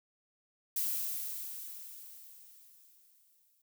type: noise with exponential decay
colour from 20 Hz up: violet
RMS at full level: -32 dBFS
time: 0.76-3.62 s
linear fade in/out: 5 ms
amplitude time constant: 620 ms
effects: none